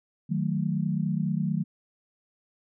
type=chord; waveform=sine; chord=D# diminished; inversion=none; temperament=equal; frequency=155.56 / 185 / 220 Hz; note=D#3 / F#3 / A3; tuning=0 / 0 / 0 cents; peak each=-28 / -28 / -31 dBFS; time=0.29-1.64 s; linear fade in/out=20 ms; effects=none